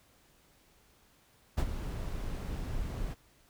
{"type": "noise with ADSR envelope", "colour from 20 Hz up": "brown", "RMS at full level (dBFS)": -25, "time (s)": [1.57, 3.15], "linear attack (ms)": 15, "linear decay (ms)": 59, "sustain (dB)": -11, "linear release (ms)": 27, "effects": ["pink hiss -65 dBFS RMS until 3.49 s"]}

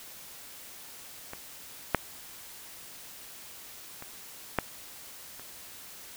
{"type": "clicks", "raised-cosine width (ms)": 0.5, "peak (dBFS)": [-23, -6, -26, -9, -30], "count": 5, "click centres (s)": [1.334, 1.947, 4.024, 4.587, 5.396], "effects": ["white hiss -47 dBFS RMS until 6.16 s"]}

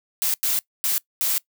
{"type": "noise bursts at uneven times", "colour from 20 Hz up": "blue", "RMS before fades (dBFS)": -22, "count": 4, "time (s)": [[0.22, 0.34], [0.43, 0.59], [0.84, 0.98], [1.21, 1.38]], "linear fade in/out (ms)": 0, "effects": ["noise-tail reverb RT60 0.1 s tail -22 dB re dry"]}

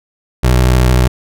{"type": "tone with vibrato", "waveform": "25% pulse", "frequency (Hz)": 62.5, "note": "B1", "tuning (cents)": 21, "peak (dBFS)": -4, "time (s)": [0.43, 1.08], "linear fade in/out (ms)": 10, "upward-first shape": "sine", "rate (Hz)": 13, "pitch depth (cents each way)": 34, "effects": []}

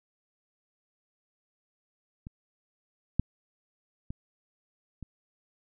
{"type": "clicks", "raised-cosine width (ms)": 5, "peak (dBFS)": [-28, -11, -24, -28], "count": 4, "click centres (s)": [2.269, 3.196, 4.105, 5.027], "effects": []}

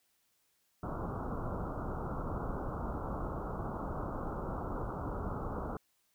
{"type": "low-pass noise", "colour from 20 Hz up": "pink", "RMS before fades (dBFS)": -38, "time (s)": [0.83, 5.77], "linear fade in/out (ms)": 2, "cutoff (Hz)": 1400, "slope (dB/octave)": 96, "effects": ["white hiss -75 dBFS RMS until 6.14 s"]}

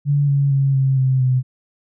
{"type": "tone with pitch steps", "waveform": "sine", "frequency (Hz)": [143.5, 140.3, 137.18, 134.12, 131.13, 128.21], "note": ["D3", "C#3", "C#3", "C3", "C3", "C3"], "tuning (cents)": [-40, 21, -18, 43, 4, -35], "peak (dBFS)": -13, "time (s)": [0.05, 1.43], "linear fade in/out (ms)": 50, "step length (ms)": 230, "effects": []}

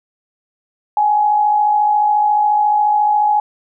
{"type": "tone pair together", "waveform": "sine", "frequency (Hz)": [785.8, 840], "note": ["G5", "G#5"], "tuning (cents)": [4, 19], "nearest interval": "minor second", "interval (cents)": 115, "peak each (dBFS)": [-22, -11], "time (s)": [0.97, 3.4], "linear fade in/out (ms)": 2, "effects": []}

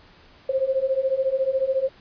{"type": "beating tone pair", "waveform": "sine", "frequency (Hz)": [522, 536], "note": ["C5", "C5"], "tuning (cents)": [-4, 42], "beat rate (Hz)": 14, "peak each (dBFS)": [-24, -22], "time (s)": [0.49, 1.89], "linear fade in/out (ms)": 5, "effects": ["pink hiss -52 dBFS RMS until 2 s", "resampled to 11025 Hz"]}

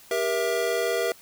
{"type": "chord", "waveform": "square", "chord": "E diminished", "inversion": "first", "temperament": "just", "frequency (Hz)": [395.6, 474.7, 659.3], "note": ["G4", "Bb4", "E5"], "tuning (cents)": [16, 31, 0], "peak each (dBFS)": [-30, -27, -29], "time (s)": [0.11, 1.12], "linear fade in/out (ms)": 2, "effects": ["white hiss -51 dBFS RMS until 1.21 s"]}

